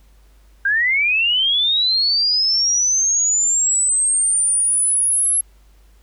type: linear sweep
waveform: sine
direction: up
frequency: 1568 to 11120 Hz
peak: -14 dBFS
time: 0.65-5.41 s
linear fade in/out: 5 ms
effects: added 50 Hz sine -47 dBFS peak until 6.02 s + pink hiss -59 dBFS RMS until 6.02 s